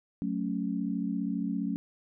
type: chord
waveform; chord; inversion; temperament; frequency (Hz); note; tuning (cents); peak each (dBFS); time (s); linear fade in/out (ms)
sine; F# minor; none; equal; 185 / 220 / 277.2; F#3 / A3 / C#4; 0 / 0 / 0; -33; 0.22-1.76; 0
effects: none